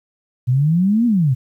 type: exponential two-way sweep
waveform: sine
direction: up then down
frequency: 119.8 to 245.8 to 119.8 Hz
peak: -12 dBFS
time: 0.47-1.35 s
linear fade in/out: 20 ms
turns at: 1.06 s
effects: 9-bit